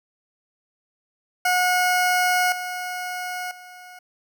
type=tone with level steps; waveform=20% pulse; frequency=726 Hz; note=F#5; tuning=33 cents flat; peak=-13 / -23 / -36 dBFS; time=1.45-3.99 s; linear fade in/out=5 ms; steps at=2.52 / 3.51 s; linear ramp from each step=2 ms; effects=none